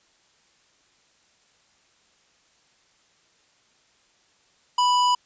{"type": "tone", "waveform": "square", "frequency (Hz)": 987.8, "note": "B5", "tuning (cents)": 0, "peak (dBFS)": -18, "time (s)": [4.78, 5.15], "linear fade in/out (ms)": 5, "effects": ["white hiss -62 dBFS RMS until 5.25 s", "resampled to 16000 Hz"]}